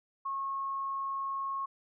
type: tone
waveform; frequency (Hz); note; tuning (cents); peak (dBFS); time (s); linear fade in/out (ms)
sine; 1090; C#6; -29; -32; 0.25-1.66; 10
effects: none